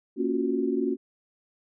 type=chord; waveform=sine; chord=Gb major seventh; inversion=first; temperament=equal; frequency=233.1 / 277.2 / 349.2 / 370 Hz; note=Bb3 / Db4 / F4 / Gb4; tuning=0 / 0 / 0 / 0 cents; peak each=-30 / -28 / -31 / -28 dBFS; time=0.16-0.97 s; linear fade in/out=50 ms; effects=none